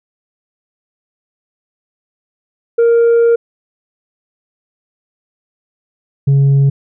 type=tone pair in turn; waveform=sine; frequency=466.2 / 138.6 Hz; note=A#4 / C#3; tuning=0 / 0 cents; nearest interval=octave + major sixth; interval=2100 cents; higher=first; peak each=-4 dBFS; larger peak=neither; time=2.78-3.36 / 6.27-6.7 s; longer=first; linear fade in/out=10 ms; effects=tanh soft clip ceiling -6 dBFS